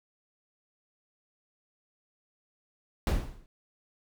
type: noise with exponential decay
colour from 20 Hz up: brown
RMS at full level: -19 dBFS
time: 3.07-3.46 s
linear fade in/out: 1 ms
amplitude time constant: 83 ms
effects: none